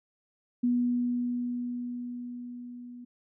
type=tone with level ramp; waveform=sine; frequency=243.9 Hz; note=B3; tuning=21 cents flat; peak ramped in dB=-22 to -42 dBFS; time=0.63-3.05 s; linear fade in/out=10 ms; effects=none